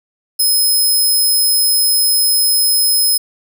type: tone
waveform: 10% pulse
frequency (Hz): 5130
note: E8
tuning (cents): -48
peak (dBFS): -5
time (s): 0.39-3.18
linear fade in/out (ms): 10
effects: none